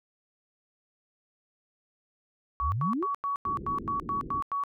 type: exponential sweep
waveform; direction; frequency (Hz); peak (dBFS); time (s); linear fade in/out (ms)
sine; up; 56 to 440; -27; 2.6-3.07; 50
type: tone bursts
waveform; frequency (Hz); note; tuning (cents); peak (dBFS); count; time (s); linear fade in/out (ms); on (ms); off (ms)
sine; 1126; C#6; +27; -27; 10; 2.6-4.637; 0; 120; 93
type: low-pass noise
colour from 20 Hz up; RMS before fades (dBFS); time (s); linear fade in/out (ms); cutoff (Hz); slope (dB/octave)
white; -40; 3.45-4.41; 5; 390; 48
effects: none